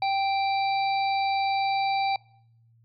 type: harmonic tone with a mistuned harmonic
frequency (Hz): 784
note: G5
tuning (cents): 0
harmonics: 1 / 3 / 5 / 6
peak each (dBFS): -23 / -33 / -37 / -39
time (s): 0.02-2.16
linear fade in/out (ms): 2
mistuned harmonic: 6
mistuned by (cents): -25
effects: noise-tail reverb RT60 0.7 s tail -24 dB re dry + added 115 Hz sine -57 dBFS peak until 2.84 s